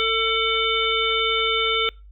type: harmonic tone with a mistuned harmonic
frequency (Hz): 448.2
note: A4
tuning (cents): +32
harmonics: 1 / 3 / 5 / 7 / 8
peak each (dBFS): -25 / -25 / -25 / -25 / -25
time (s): 0-1.89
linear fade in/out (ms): 0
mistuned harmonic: 7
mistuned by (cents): -62
effects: noise-tail reverb RT60 0.3 s tail -25 dB re dry + added 50 Hz sine -42 dBFS peak until 2.11 s